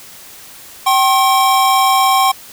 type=tone pair together; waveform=square; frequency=772 / 1073.5 Hz; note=G5 / C6; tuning=-27 / +44 cents; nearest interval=tritone; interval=571 cents; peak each=-13 dBFS; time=0.86-2.32 s; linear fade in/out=10 ms; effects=white hiss -37 dBFS RMS until 2.52 s